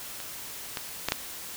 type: clicks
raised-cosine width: 0.2 ms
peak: -21 / -13 / -8 / -6 dBFS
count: 4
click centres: 0.202 / 0.772 / 1.086 / 1.121 s
effects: white hiss -40 dBFS RMS until 1.56 s